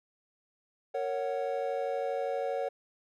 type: chord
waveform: triangle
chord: F# major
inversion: first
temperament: just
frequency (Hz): 462.5 / 555 / 740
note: A#4 / C#5 / F#5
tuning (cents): -14 / +2 / 0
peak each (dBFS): -33 / -31 / -34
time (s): 0.94-2.69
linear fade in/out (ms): 10
effects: none